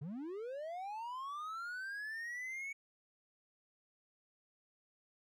triangle linear sweep, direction up, 130 to 2242 Hz, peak -39 dBFS, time 0.01-2.73 s, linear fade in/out 10 ms, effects none

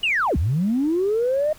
sine linear two-way sweep, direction down then up, 2960 to 62.2 to 625 Hz, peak -17 dBFS, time 0.03-1.53 s, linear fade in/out 5 ms, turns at 0.37 s, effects tanh soft clip ceiling -13 dBFS + pink hiss -48 dBFS RMS until 1.58 s

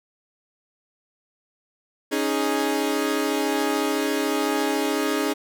sawtooth chord, C# suspended second, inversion none, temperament equal, 277.2 / 311.1 / 415.3 Hz, C#4 / D#4 / G#4, 0 / 0 / 0 cents, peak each -22 dBFS, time 2.11-5.34 s, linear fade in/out 20 ms, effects none

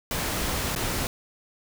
pink noise with dropouts, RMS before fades -28 dBFS, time 0.11-1.07 s, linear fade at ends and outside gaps 1 ms, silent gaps 0.751-0.761 s, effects none

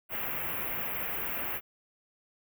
white band-stop noise, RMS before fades -34 dBFS, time 0.09-1.61 s, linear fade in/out 50 ms, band 2800 to 13000 Hz, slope 48 dB/octave, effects none

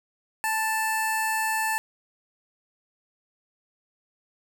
15% pulse tone with notch filter, 880 Hz, A5, in tune, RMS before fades -26 dBFS, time 0.44-1.78 s, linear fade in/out 0 ms, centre 3500 Hz, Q 1.3, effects none

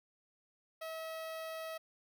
sawtooth tone with notch filter, 644 Hz, E5, 41 cents flat, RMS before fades -43 dBFS, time 0.81-1.78 s, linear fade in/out 10 ms, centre 7300 Hz, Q 1.5, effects none

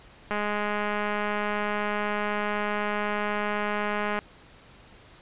click train, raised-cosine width 0.5 ms, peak -14 dBFS, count 808, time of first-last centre 0.31-4.19 s, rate 208 Hz, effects pink hiss -52 dBFS RMS until 5.21 s + resampled to 8000 Hz

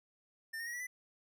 square tone with pitch steps, 1800 / 1847.4 / 1896 / 1946 / 1997.2 Hz, A6 / A#6 / A#6 / B6 / B6, +39 / -16 / +29 / -26 / +19 cents, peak -40 dBFS, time 0.53-0.87 s, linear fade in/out 10 ms, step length 68 ms, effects none

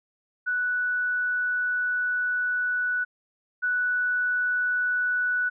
sine tone pair in turn, 1480 / 1480 Hz, F#6 / F#6, 0 / 0 cents, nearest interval unison, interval 0 cents, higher neither, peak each -23 / -22 dBFS, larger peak second, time 0.46-3.05 / 3.62-5.5 s, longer first, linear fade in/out 20 ms, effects none

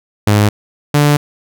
sawtooth tone pair in turn, 104.1 / 146.53 Hz, G#2 / D3, +5 / -4 cents, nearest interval tritone, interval 591 cents, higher second, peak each -4 dBFS, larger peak neither, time 0.27-0.49 / 0.94-1.17 s, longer second, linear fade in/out 5 ms, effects none

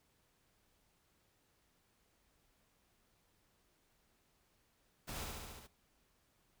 pink noise with echo, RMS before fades -45 dBFS, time 5.07-5.25 s, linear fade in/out 20 ms, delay 71 ms, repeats 6, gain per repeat -2 dB, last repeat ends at 5.676 s, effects pink hiss -75 dBFS RMS until 6.6 s

